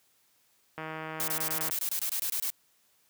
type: click train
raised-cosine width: 0.5 ms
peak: -23 dBFS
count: 146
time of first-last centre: 0.78-1.698 s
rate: 158 Hz
type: noise bursts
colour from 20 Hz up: blue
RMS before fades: -31 dBFS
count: 13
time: 1.2-2.502 s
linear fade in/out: 0 ms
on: 78 ms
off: 24 ms
effects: white hiss -68 dBFS RMS until 3.09 s + high-pass 60 Hz 12 dB/octave